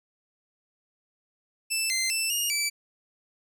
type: tone with pitch steps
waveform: 15% pulse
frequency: 2646 / 2077 / 2658 / 2845 / 2316 Hz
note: E7 / C7 / E7 / F7 / D7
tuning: +6 / -13 / +14 / +31 / -25 cents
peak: -18 dBFS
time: 1.7-2.7 s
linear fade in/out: 20 ms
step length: 200 ms
effects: none